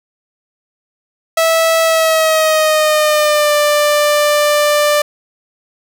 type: tone with pitch glide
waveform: sawtooth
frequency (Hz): 653 to 591.9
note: E5 to D5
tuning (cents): -17 to +13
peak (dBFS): -6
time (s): 1.37-5.02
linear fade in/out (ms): 5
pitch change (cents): -170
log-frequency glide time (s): 1.82-3.54
effects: none